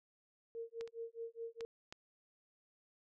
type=tone with tremolo; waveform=sine; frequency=460 Hz; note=A#4; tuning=23 cents flat; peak=-40 dBFS; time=0.55-1.65 s; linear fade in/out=0 ms; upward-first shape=sine; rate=4.8 Hz; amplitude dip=100%
type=clicks; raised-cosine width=0.2 ms; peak=-32 / -38 / -31 / -30 dBFS; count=4; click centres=0.81 / 0.876 / 1.608 / 1.925 s
effects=none